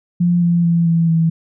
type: tone with pitch steps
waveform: sine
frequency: 174.61 / 171.81 / 169.05 / 166.34 / 163.67 Hz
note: F3 / F3 / E3 / E3 / E3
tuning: 0 / -28 / +44 / +16 / -12 cents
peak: -11 dBFS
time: 0.2-1.3 s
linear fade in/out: 10 ms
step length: 220 ms
effects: none